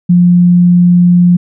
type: tone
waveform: sine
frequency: 176.4 Hz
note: F3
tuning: 18 cents sharp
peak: -3 dBFS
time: 0.09-1.37 s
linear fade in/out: 10 ms
effects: none